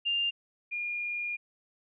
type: tone pair in turn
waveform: sine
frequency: 2799 / 2421 Hz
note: F7 / D#7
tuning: +3 / -48 cents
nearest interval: minor third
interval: 251 cents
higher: first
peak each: -26 / -31 dBFS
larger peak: first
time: 0.05-0.31 / 0.71-1.37 s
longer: second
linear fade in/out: 20 ms
effects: none